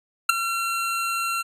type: tone with ADSR envelope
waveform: 25% pulse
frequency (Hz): 1362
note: F6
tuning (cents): -44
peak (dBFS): -6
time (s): 0.29-1.43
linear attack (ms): 6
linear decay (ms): 9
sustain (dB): -14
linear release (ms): 22
effects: resampled to 32000 Hz